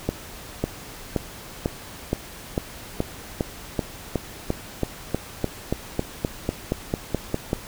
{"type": "accelerating click train", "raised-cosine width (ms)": 2, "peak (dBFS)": -8, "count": 23, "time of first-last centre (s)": [0.09, 7.531], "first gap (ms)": 550, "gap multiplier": 0.95, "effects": ["pink hiss -40 dBFS RMS until 7.67 s"]}